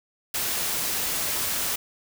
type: noise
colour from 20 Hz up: white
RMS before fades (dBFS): -27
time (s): 0.34-1.76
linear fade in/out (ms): 5
effects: none